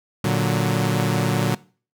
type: chord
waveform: sawtooth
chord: Bb augmented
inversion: none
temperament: equal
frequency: 116.54 / 146.83 / 185 Hz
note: Bb2 / D3 / F#3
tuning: 0 / 0 / 0 cents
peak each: -19 dBFS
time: 0.24-1.55 s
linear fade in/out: 5 ms
effects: noise-tail reverb RT60 0.4 s tail -21 dB re dry